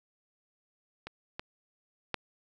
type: clicks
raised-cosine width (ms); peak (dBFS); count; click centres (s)
0.3; -24 / -20 / -14; 3; 1.07 / 1.395 / 2.143
effects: none